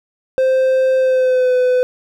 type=tone with pitch glide; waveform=triangle; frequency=522 to 503.1 Hz; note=C5 to B4; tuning=-4 to +32 cents; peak=-9 dBFS; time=0.38-1.83 s; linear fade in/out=0 ms; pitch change=-64 cents; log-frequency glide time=0.97-1.55 s; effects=none

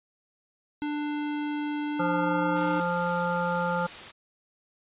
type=tone with pitch glide; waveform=square; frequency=295.9 to 301.8 Hz; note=D4 to D4; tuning=+13 to +47 cents; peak=-29 dBFS; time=0.82-2.8 s; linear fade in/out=0 ms; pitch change=+34 cents; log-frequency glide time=1.87-2.6 s
type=harmonic tone; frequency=174.5 Hz; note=F3; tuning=1 cent flat; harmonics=1 / 3 / 5 / 7 / 8; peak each=-31 / -30 / -30 / -35 / -32 dBFS; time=1.99-3.87 s; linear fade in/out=10 ms
type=noise; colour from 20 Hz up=white; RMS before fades=-41 dBFS; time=2.55-4.12 s; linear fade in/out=20 ms
effects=resampled to 8000 Hz

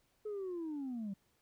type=linear sweep; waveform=sine; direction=down; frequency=431.8 to 188.8 Hz; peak=-36 dBFS; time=0.25-1.14 s; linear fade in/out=10 ms; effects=tanh soft clip ceiling -36 dBFS + pink hiss -75 dBFS RMS until 1.41 s

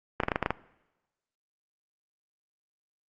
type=clicks; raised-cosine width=0.5 ms; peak=-10 dBFS; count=8; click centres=0.202 / 0.235 / 0.284 / 0.318 / 0.359 / 0.427 / 0.461 / 0.506 s; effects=noise-tail reverb RT60 1.0 s tail -20 dB re dry + Opus 32 kbps

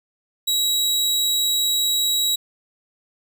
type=tone; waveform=sawtooth; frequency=3865 Hz; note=B7; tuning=38 cents flat; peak=-15 dBFS; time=0.47-2.36 s; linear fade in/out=10 ms; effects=none

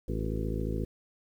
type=harmonic tone with a mistuned harmonic; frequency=54.2 Hz; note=A1; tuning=25 cents flat; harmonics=1 / 2 / 3 / 4 / 5 / 6 / 7 / 8 / 9; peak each=-33 / -36 / -38 / -39 / -40 / -41 / -41 / -42 / -43 dBFS; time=0.08-0.85 s; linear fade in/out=5 ms; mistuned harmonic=6; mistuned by=+89 cents; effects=10-bit

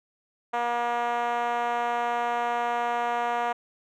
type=tone with band-pass filter; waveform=5% pulse; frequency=238.6 Hz; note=A#3; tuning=41 cents sharp; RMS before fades=-27 dBFS; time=0.53-3.53 s; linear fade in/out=10 ms; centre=770 Hz; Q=2.2; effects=none

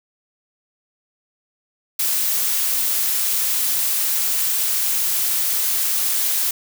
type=noise; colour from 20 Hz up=blue; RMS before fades=-20 dBFS; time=1.99-6.51 s; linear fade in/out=5 ms; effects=none

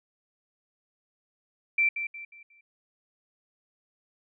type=tone with echo; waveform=sine; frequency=2344 Hz; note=D7; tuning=4 cents flat; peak=-20 dBFS; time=1.78-1.89 s; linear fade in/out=5 ms; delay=180 ms; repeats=4; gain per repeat=-9 dB; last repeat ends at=2.61 s; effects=none

